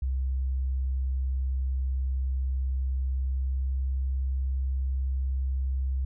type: tone with pitch glide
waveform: sine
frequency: 65.41 to 65.9 Hz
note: C2 to C2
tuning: 0 to +13 cents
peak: -25 dBFS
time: 0.02-6.05 s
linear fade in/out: 5 ms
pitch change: +13 cents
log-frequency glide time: 3.1-3.73 s
effects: none